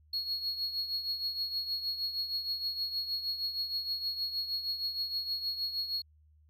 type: tone with tremolo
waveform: triangle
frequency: 4323 Hz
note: C#8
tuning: 44 cents flat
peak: -28 dBFS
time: 0.13-6.02 s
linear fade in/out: 5 ms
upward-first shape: triangle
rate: 6.4 Hz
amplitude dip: 70%
effects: added 76 Hz sine -60 dBFS peak until 6.49 s